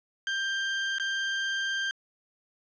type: tone with dropouts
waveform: 30% pulse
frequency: 1581 Hz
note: G6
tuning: 14 cents sharp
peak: -25 dBFS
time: 0.27-1.91 s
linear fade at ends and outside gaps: 1 ms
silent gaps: 0.984-0.998 s
effects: resampled to 16000 Hz + 10-bit